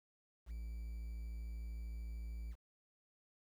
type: tone with quantisation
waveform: triangle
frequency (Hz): 56.6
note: A1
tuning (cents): +50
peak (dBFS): -40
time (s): 0.46-2.56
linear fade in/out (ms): 50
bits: 11
effects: none